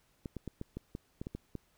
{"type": "clicks", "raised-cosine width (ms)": 3, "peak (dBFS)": -26, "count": 10, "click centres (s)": [0.258, 0.367, 0.477, 0.614, 0.77, 0.951, 1.215, 1.269, 1.35, 1.553], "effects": ["pink hiss -71 dBFS RMS until 1.77 s"]}